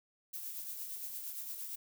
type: noise with tremolo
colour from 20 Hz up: violet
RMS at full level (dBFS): -41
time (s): 0.33-1.76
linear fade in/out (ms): 10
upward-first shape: triangle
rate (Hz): 8.7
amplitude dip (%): 45
effects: none